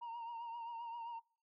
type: tone with vibrato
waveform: sine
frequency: 932.3 Hz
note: A#5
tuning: in tune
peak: -40 dBFS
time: 0.01-1.2 s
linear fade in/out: 20 ms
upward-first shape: triangle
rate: 7.6 Hz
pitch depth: 52 cents each way
effects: noise-tail reverb RT60 0.4 s tail -23 dB re dry + tanh soft clip ceiling -42 dBFS